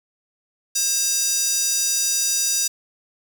square tone with high-pass filter, 536 Hz, C5, 42 cents sharp, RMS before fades -21 dBFS, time 0.75-2.68 s, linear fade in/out 10 ms, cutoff 6000 Hz, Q 2.9, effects 7-bit

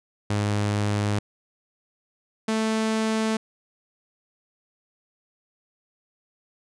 sawtooth tone pair in turn, 103.5 / 220.3 Hz, G#2 / A3, -5 / +2 cents, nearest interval octave + minor second, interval 1307 cents, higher second, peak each -18 dBFS, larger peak neither, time 0.3-1.19 / 2.48-3.37 s, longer neither, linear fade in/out 5 ms, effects resampled to 22050 Hz

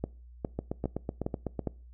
two click trains, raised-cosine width 2 ms, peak -18 / -17 dBFS, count 9 / 5, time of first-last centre 0.59-1.593 / 0.04-1.673 s, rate 7.98 / 2.45 Hz, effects noise-tail reverb RT60 0.4 s tail -23 dB re dry + added 60 Hz sine -48 dBFS peak until 1.93 s

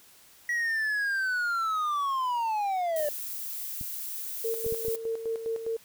triangle linear sweep, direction down, 1929 to 578 Hz, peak -24 dBFS, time 0.49-3.09 s, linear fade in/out 2 ms
violet noise, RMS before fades -36 dBFS, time 2.96-4.96 s, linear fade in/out 2 ms
clicks, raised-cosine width 5 ms, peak -27 dBFS, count 4, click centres 3.812 / 4.664 / 4.724 / 4.883 s
sine tone with tremolo, 453.2 Hz, A#4, 49 cents flat, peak -27 dBFS, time 4.44-5.77 s, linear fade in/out 10 ms, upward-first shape square, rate 4.9 Hz, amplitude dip 60%
effects white hiss -56 dBFS RMS until 5.84 s

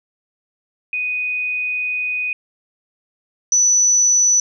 sine tone pair in turn, 2489 / 5959 Hz, D#7 / F#8, 0 / +11 cents, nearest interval octave + minor third, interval 1511 cents, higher second, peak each -19 / -11 dBFS, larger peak second, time 0.93-2.33 / 3.52-4.4 s, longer first, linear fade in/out 2 ms, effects none

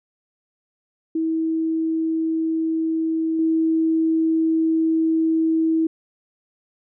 sine tone with level steps, 322.7 Hz, E4, 37 cents flat, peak -19 / -16 dBFS, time 1.15-5.87 s, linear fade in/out 5 ms, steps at 3.39 s, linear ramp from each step 2 ms, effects none

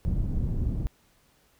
pink low-pass noise, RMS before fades -27 dBFS, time 0.05-0.87 s, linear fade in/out 0 ms, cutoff 160 Hz, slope 12 dB/octave, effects pink hiss -64 dBFS RMS until 1.59 s

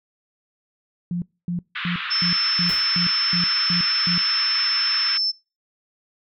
sine tone bursts, 175 Hz, F3, 4 cents sharp, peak -22 dBFS, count 9, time 1.11-4.18 s, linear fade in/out 2 ms, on 110 ms, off 260 ms
pink band-pass noise, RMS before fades -29 dBFS, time 1.75-5.18 s, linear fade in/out 10 ms, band 1200 to 3600 Hz, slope 48 dB/octave
sine tone, 5300 Hz, E8, 9 cents sharp, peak -19 dBFS, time 2.1-5.32 s, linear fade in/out 20 ms
pink noise with exponential decay, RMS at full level -33 dBFS, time 2.69-2.97 s, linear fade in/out 1 ms, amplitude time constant 59 ms
effects noise-tail reverb RT60 0.3 s tail -26 dB re dry

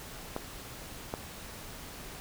clicks, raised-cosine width 1 ms, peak -19 dBFS, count 2, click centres 0.364 / 1.139 s, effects pink hiss -45 dBFS RMS until 2.2 s

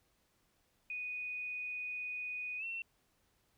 sine tone with pitch glide, 2481 to 2706 Hz, D#7 to E7, -6 to +45 cents, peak -38 dBFS, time 0.9-2.82 s, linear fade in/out 2 ms, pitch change +151 cents, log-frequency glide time 2.58-2.64 s, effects pink hiss -75 dBFS RMS until 3.57 s

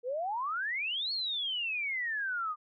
sine exponential two-way sweep, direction up then down, 466.2 to 4412 to 1197 Hz, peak -31 dBFS, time 0.03-2.56 s, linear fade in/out 50 ms, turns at 1.12 s, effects none

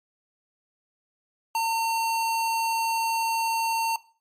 square tone, 908 Hz, A#5, 46 cents flat, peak -23 dBFS, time 1.55-3.96 s, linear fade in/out 2 ms, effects noise-tail reverb RT60 0.4 s tail -19 dB re dry + MP3 64 kbps

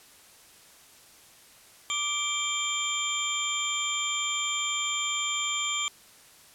sine tone cluster, 1178 / 2332 / 3180 / 3564 / 7140 Hz, D6 / D7 / G7 / A7 / A8, +5 / -13 / +24 / +22 / +24 cents, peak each -35 / -33 / -31 / -39 / -32 dBFS, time 1.9-5.88 s, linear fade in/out 0 ms, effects white hiss -54 dBFS RMS until 6.54 s + low-pass 12000 Hz 12 dB/octave

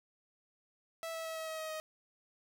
sawtooth tone with pitch steps, 656 / 651.1 / 646.2 / 641.4 / 636.6 / 631.8 / 627.1 Hz, E5 / E5 / E5 / E5 / D#5 / D#5 / D#5, -9 / -22 / -35 / -48 / +39 / +26 / +13 cents, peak -35 dBFS, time 1.03-1.8 s, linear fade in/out 0 ms, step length 110 ms, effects none

